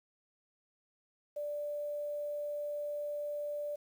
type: tone with quantisation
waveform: sine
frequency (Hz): 587.3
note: D5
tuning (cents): 0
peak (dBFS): -35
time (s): 1.36-3.76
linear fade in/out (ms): 10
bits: 10
effects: none